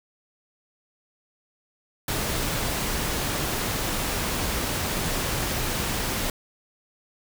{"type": "noise", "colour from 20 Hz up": "pink", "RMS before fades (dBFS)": -27, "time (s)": [2.08, 6.3], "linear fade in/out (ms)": 2, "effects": []}